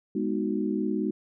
sine chord, G# minor seventh, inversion none, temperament equal, 207.7 / 246.9 / 311.1 / 370 Hz, G#3 / B3 / D#4 / F#4, 0 / 0 / 0 / 0 cents, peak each -29 / -32 / -30 / -32 dBFS, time 0.15-1.11 s, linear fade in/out 5 ms, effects none

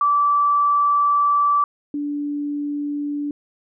sine tone pair in turn, 1160 / 290.7 Hz, D6 / D4, -22 / -18 cents, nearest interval 2 octaves, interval 2396 cents, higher first, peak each -14 / -22 dBFS, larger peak first, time 0.01-1.64 / 1.94-3.31 s, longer first, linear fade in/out 2 ms, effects none

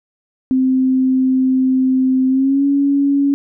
sine tone with pitch glide, 260.1 to 280.4 Hz, C4 to C#4, -10 to +20 cents, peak -11 dBFS, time 0.51-3.34 s, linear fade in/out 0 ms, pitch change +130 cents, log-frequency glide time 2.28-2.65 s, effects none

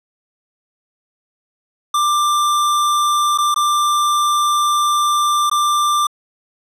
square tone with dropouts, 1185 Hz, D6, 15 cents sharp, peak -14 dBFS, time 1.94-6.07 s, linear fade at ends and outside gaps 5 ms, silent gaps 3.377-3.384 / 3.544-3.56 / 5.498-5.513 s, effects low-pass 12000 Hz 12 dB/octave

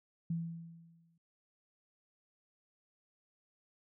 sine tone with exponential decay, 166.6 Hz, E3, 19 cents sharp, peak -31 dBFS, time 0.3-1.18 s, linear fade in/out 5 ms, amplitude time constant 190 ms, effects none

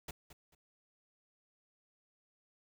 pink noise with echo, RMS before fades -43 dBFS, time 0.08-0.11 s, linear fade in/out 5 ms, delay 220 ms, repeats 2, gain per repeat -12 dB, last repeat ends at 0.55 s, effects none

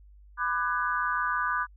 sine chord, G# half-diminished seventh, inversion first, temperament just, 996.7 / 1196.1 / 1495.1 / 1661.2 Hz, B5 / D6 / F#6 / G#6, +16 / +31 / +18 / 0 cents, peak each -32 / -29 / -30 / -35 dBFS, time 0.37-1.67 s, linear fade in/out 50 ms, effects added 50 Hz sine -50 dBFS peak until 1.76 s

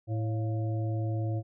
harmonic tone with a mistuned harmonic, 110 Hz, A2, in tune, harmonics 1 / 3 / 5 / 6, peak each -28 / -38 / -42 / -44 dBFS, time 0.07-1.43 s, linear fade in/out 50 ms, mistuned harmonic 6, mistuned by +100 cents, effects none

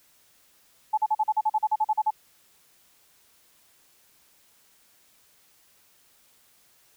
sine tone bursts, 861 Hz, A5, 38 cents flat, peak -19 dBFS, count 14, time 0.93-2.107 s, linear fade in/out 10 ms, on 46 ms, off 41 ms, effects white hiss -61 dBFS RMS until 6.96 s

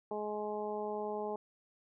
harmonic tone, 210.4 Hz, G#3, 23 cents sharp, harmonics 1 / 2 / 3 / 4 / 5, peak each -45 / -38 / -42 / -41 / -49 dBFS, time 0.11-1.36 s, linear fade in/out 2 ms, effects none

